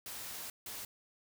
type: noise bursts at uneven times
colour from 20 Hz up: white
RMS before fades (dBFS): -44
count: 2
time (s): 0.06-0.5 / 0.66-0.85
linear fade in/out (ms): 2
effects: none